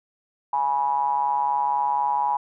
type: ring-modulated tone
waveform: triangle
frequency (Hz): 72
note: D2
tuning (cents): -34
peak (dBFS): -15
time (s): 0.53-2.37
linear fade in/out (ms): 5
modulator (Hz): 905
effects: none